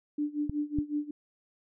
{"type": "tone with tremolo", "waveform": "sine", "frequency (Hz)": 295.5, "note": "D4", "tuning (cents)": 11, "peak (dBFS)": -26, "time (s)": [0.18, 1.11], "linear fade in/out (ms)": 5, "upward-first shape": "sine", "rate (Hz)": 5.4, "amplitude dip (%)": 90}
{"type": "clicks", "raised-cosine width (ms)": 5, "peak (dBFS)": -20, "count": 2, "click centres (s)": [0.496, 0.787]}
{"effects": []}